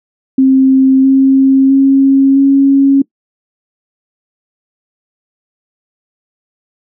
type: tone with pitch steps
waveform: sine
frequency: 265 / 268.2 / 271.5 / 274.8 Hz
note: C4 / C4 / C#4 / C#4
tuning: +22 / +43 / -36 / -15 cents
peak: -4 dBFS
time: 0.38-3.02 s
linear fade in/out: 5 ms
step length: 660 ms
effects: noise-tail reverb RT60 0.1 s tail -22 dB re dry

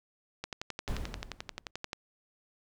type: click train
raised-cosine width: 0.2 ms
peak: -19 dBFS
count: 18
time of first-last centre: 0.44-1.931 s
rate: 11.4 Hz
type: noise with exponential decay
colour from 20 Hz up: brown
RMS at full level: -31 dBFS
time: 0.88-1.71 s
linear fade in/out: 5 ms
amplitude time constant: 180 ms
effects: none

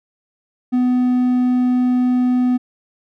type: tone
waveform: triangle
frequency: 249.8 Hz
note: B3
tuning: 20 cents sharp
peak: -11 dBFS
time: 0.72-2.58 s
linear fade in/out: 20 ms
effects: none

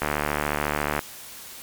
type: click train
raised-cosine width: 0.5 ms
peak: -8 dBFS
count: 73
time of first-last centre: 0.02-0.992 s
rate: 74.1 Hz
effects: white hiss -41 dBFS RMS until 1.62 s + MP3 96 kbps

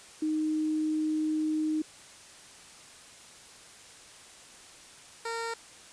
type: tone pair in turn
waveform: sine / 15% pulse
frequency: 310.1 / 459.7 Hz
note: D#4 / A#4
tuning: -6 / -24 cents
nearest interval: perfect fifth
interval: 682 cents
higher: second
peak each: -26 dBFS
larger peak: neither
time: 0.22-1.82 / 5.25-5.54 s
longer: first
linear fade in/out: 5 ms
effects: white hiss -51 dBFS RMS until 5.92 s + resampled to 22050 Hz

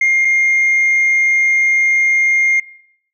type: tone pair in turn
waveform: sine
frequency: 2121 / 2121 Hz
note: C7 / C7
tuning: +23 / +23 cents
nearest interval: unison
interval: 0 cents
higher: neither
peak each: -8 dBFS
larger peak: neither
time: 0.01-0.25 / 0.25-2.6 s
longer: second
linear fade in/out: 5 ms
effects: noise-tail reverb RT60 0.7 s tail -21 dB re dry + tanh soft clip ceiling -8 dBFS

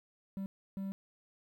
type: tone bursts at uneven times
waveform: triangle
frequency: 194.9 Hz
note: G3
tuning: 10 cents flat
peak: -34 dBFS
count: 2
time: 0.37-0.46 / 0.77-0.92 s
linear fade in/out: 0 ms
effects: 11-bit

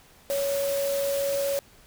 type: tone in noise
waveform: sine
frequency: 558 Hz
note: C#5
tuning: 11 cents sharp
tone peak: -24 dBFS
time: 0.3-1.59 s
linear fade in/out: 0 ms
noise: white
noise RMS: -35 dBFS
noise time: 0.3-1.59 s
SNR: +8 dB
effects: pink hiss -55 dBFS RMS until 1.86 s

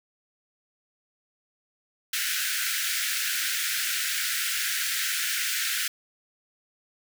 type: high-pass noise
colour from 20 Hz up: pink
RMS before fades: -28 dBFS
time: 2.13-5.88 s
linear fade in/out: 5 ms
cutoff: 1400 Hz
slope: 96 dB/octave
effects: none

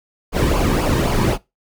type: noise with flanger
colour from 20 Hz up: brown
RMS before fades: -17 dBFS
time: 0.32-1.38 s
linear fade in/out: 50 ms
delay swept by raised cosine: 0.51 to 1.51 ms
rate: 3.9 Hz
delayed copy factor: -0.65
effects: noise-tail reverb RT60 0.2 s tail -20 dB re dry

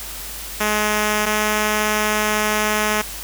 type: tone pair in turn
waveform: 5% pulse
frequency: 211.6 / 212.7 Hz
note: G#3 / G#3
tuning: +33 / +42 cents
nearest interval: unison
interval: 9 cents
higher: second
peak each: -6 dBFS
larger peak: neither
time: 0.6-1.26 / 1.26-3.02 s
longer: second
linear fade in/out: 10 ms
effects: added 50 Hz sine -37 dBFS peak until 3.23 s + white hiss -32 dBFS RMS until 3.23 s

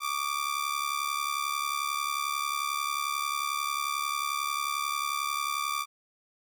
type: ring-modulated tone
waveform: sawtooth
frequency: 1174.7 Hz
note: D6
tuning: in tune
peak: -22 dBFS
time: 0-5.86 s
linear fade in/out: 50 ms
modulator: 35.6 Hz
effects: none

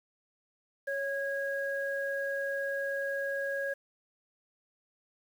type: tone pair together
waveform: sine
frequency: 554.4 / 1645.1 Hz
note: C#5 / G#6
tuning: 0 / -17 cents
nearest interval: octave + perfect fifth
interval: 1883 cents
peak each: -33 / -34 dBFS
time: 0.87-3.74 s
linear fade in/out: 10 ms
effects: 9-bit

